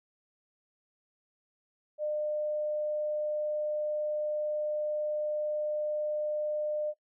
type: tone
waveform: sine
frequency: 603 Hz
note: D5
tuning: 46 cents sharp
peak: -29 dBFS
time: 1.98-6.94 s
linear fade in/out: 50 ms
effects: noise-tail reverb RT60 0.1 s tail -17 dB re dry